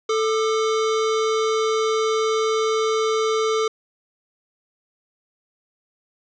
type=tone pair together; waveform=square; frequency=440 / 1200.7 Hz; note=A4 / D6; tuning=0 / +38 cents; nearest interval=octave + perfect fourth; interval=1738 cents; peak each=-20 / -27 dBFS; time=0.09-3.68 s; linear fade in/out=5 ms; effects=resampled to 16000 Hz + 9-bit